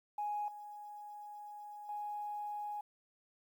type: tone with level steps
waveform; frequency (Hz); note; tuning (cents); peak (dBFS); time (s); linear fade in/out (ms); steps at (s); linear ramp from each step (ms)
sine; 832; G#5; +3; -34 / -46 / -38; 0.18-2.81; 5; 0.48 / 1.89; 2
effects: tanh soft clip ceiling -30 dBFS + 11-bit